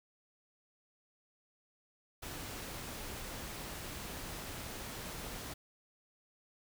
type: noise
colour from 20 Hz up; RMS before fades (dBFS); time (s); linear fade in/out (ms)
pink; -44; 2.22-5.54; 10
effects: none